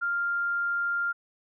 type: tone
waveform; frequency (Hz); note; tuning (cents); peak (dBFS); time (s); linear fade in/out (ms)
sine; 1396.9; F6; 0; -25; 0.01-1.13; 20
effects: none